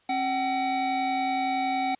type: tone pair together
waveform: square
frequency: 268.9 / 756 Hz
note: C4 / F#5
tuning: +47 / +37 cents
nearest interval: octave + tritone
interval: 1790 cents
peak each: -32 / -26 dBFS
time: 0.09-1.95 s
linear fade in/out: 5 ms
effects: white hiss -64 dBFS RMS until 1.99 s + resampled to 8000 Hz